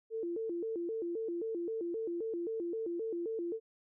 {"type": "tone with vibrato", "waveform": "sine", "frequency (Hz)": 392, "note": "G4", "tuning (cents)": 0, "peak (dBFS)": -34, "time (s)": [0.1, 3.6], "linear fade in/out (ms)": 50, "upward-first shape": "square", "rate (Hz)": 3.8, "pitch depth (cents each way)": 230, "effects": []}